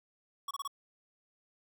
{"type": "tone bursts", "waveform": "square", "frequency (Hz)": 1120, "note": "C#6", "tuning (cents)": 18, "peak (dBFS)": -36, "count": 4, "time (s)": [0.48, 0.677], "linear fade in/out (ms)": 5, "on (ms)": 29, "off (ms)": 27, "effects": []}